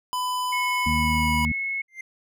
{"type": "tone with pitch glide", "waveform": "square", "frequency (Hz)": [1001, 978.7], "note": ["B5", "B5"], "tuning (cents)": [23, -16], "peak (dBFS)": -25, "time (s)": [0.13, 1.45], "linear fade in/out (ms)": 0, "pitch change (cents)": -39, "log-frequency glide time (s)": [0.82, 1.24]}
{"type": "tone", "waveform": "sine", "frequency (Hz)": 2186, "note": "C#7", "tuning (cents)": -25, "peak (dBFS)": -25, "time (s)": [0.52, 1.82], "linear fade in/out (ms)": 10}
{"type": "harmonic tone", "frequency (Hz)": 77.78, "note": "D#2", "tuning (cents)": 0, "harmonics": [1, 2, 3], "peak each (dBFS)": [-26, -30, -26], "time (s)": [0.86, 1.52], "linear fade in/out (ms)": 5}
{"type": "tone with exponential growth", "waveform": "triangle", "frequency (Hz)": 2093, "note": "C7", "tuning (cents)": 0, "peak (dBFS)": -28, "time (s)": [1.88, 2.01], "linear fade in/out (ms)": 5, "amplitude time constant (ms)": 28}
{"effects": []}